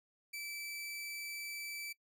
sawtooth tone, 2318 Hz, D7, 23 cents flat, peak -38 dBFS, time 0.33-1.93 s, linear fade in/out 10 ms, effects noise-tail reverb RT60 0.1 s tail -22 dB re dry

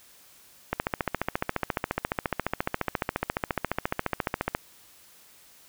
click train, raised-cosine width 0.5 ms, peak -10 dBFS, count 56, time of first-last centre 0.73-4.549 s, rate 14.4 Hz, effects white hiss -55 dBFS RMS until 5.68 s

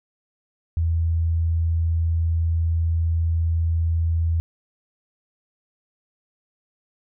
sine tone, 82.6 Hz, E2, 4 cents sharp, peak -18 dBFS, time 0.77-4.4 s, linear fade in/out 0 ms, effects none

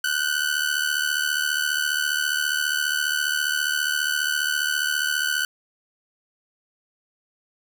sawtooth ring-modulated tone, 1498 Hz, F#6, 21 cents sharp, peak -15 dBFS, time 0.04-5.45 s, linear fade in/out 2 ms, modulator 37.4 Hz, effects none

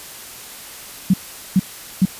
sine tone bursts, 188.4 Hz, F#3, 32 cents sharp, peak -9 dBFS, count 3, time 1.1-2.054 s, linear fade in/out 5 ms, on 38 ms, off 420 ms, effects white hiss -36 dBFS RMS until 2.19 s + resampled to 32000 Hz

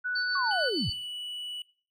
sine tone, 1480 Hz, F#6, in tune, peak -28 dBFS, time 0.04-0.7 s, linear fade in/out 20 ms
sine tone with tremolo, 4504 Hz, C#8, 27 cents sharp, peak -29 dBFS, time 0.15-0.93 s, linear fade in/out 10 ms, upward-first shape sine, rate 6.6 Hz, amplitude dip 45%
sine linear sweep, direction down, 1151 to 67 Hz, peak -28 dBFS, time 0.35-0.9 s, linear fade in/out 5 ms
triangle tone with pitch glide, 2997 to 2951 Hz, F#7 to F#7, +22 to -5 cents, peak -33 dBFS, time 0.51-1.62 s, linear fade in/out 2 ms, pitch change -27 cents, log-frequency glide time 0.77-1.08 s
effects noise-tail reverb RT60 0.4 s tail -20 dB re dry

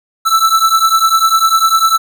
square beating tone pair, 1318.5 / 1328.5 Hz, E6 / E6, 0 / +13 cents, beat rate 10 Hz, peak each -12 dBFS, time 0.25-1.98 s, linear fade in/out 20 ms, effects none

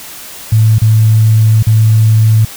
sine tone with dropouts, 110 Hz, A2, in tune, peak -4 dBFS, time 0.52-2.45 s, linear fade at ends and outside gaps 5 ms, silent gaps 0.785-0.817 / 1.627-1.668 s, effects white hiss -29 dBFS RMS until 2.56 s

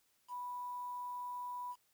sine tone with quantisation, 985 Hz, B5, 5 cents flat, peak -40 dBFS, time 0.28-1.76 s, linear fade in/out 50 ms, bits 10, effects white hiss -75 dBFS RMS until 1.93 s

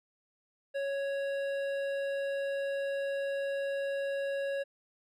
sine tone with hard clipping, 554.4 Hz, C#5, in tune, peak -33 dBFS, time 0.74-4.64 s, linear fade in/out 20 ms, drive 11 dB, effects none

